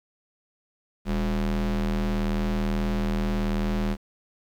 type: ring-modulated tone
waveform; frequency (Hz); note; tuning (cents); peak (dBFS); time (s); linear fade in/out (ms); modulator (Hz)
square; 79.6; D#2; +40; -21; 1.05-3.97; 50; 120
effects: low-pass 5000 Hz 12 dB/octave + 9-bit